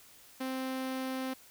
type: tone with notch filter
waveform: sawtooth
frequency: 261.4 Hz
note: C4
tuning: 1 cent flat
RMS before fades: -36 dBFS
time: 0.4-1.34 s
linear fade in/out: 10 ms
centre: 7300 Hz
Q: 2
effects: white hiss -57 dBFS RMS until 1.5 s